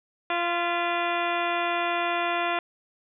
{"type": "harmonic tone with a mistuned harmonic", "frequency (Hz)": 345.8, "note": "F4", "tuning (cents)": -17, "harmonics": [1, 2, 3, 4, 5, 6, 7, 8, 9, 10], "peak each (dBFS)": [-33, -28, -31, -32, -36, -36, -34, -37, -47, -39], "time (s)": [0.3, 2.59], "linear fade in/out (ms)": 2, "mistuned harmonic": 6, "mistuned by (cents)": -53, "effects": []}